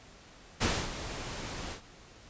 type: noise with ADSR envelope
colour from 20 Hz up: pink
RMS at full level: -27 dBFS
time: 0.6-1.81 s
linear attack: 25 ms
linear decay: 260 ms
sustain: -12 dB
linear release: 95 ms
effects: pink hiss -54 dBFS RMS until 2.29 s + resampled to 16000 Hz